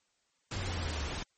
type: noise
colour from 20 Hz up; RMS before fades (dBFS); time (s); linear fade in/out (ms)
pink; -38; 0.51-1.23; 5
type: exponential sweep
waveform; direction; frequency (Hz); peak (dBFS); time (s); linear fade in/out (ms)
sine; down; 98 to 69.3; -35; 0.56-1.09; 10
effects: white hiss -75 dBFS RMS until 1.37 s + MP3 32 kbps